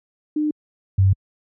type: tone pair in turn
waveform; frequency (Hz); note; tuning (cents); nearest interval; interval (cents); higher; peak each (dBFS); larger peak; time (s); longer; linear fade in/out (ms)
sine; 302.4 / 96.19; D#4 / G2; -49 / -32; octave + minor sixth; 1983; first; -18 / -11; second; 0.36-0.51 / 0.98-1.13; neither; 5
effects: high-pass 60 Hz 12 dB/octave